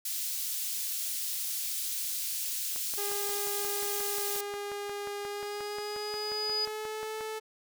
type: high-pass noise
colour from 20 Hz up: white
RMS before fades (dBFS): -34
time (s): 0.05-4.41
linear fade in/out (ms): 5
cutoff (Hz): 3800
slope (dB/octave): 12
type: click train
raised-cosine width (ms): 0.5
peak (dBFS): -28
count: 26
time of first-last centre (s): 2.76-7.208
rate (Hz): 5.62
type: tone with pitch glide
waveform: sawtooth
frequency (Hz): 407.2 to 436.4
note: G#4 to A4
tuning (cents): -34 to -14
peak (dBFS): -31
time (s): 2.97-7.4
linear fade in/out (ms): 20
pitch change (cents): +120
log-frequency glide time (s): 5.24-7.17
type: tone with exponential growth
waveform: sine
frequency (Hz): 4950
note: D#8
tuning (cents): -10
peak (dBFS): -27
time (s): 4.67-6.65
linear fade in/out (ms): 0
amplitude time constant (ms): 430
effects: none